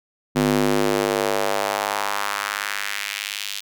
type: tone with high-pass filter sweep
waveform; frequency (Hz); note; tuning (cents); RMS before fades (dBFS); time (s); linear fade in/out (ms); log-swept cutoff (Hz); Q
square; 50.7; G#1; -41; -23; 0.35-3.61; 20; 220 to 3400; 1.7
effects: none